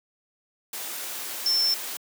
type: tone in noise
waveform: sine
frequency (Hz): 5360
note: E8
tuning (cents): +28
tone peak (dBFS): -20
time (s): 1.46-1.74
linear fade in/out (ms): 2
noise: white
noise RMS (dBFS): -34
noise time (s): 0.73-1.97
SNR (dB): +11
effects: high-pass 300 Hz 12 dB/octave